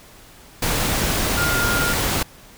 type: tone in noise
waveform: sine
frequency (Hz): 1410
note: F6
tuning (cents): +16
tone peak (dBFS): -21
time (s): 1.37-1.93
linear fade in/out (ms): 5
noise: pink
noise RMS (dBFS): -21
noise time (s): 0.62-2.23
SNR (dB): -3
effects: pink hiss -46 dBFS RMS until 2.57 s